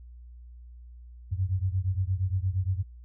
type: beating tone pair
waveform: sine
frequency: 90.7 / 99.3 Hz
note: F#2 / G2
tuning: -34 / +23 cents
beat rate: 8.6 Hz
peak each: -27 / -29 dBFS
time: 1.31-2.83 s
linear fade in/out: 20 ms
effects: added 60 Hz sine -44 dBFS peak until 3.04 s